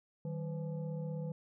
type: tone with frequency modulation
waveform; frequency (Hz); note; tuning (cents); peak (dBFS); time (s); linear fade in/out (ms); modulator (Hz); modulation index
sine; 155.56; D#3; 0; -36; 0.25-1.32; 2; 347; 0.79
effects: none